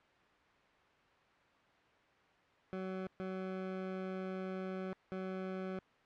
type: tone bursts at uneven times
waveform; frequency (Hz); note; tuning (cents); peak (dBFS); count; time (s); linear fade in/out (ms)
20% pulse; 187.9; F#3; +27; -34; 3; 2.73-3.07 / 3.2-4.93 / 5.12-5.79; 0
effects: white hiss -66 dBFS RMS until 6.05 s + low-pass 2000 Hz 12 dB/octave